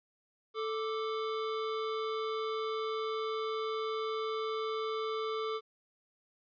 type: tone pair together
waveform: square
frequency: 440 / 1174.7 Hz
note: A4 / D6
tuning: 0 / 0 cents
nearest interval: octave + perfect fourth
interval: 1700 cents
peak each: -35 / -39 dBFS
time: 0.54-5.61 s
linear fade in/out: 50 ms
effects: resampled to 11025 Hz + 12-bit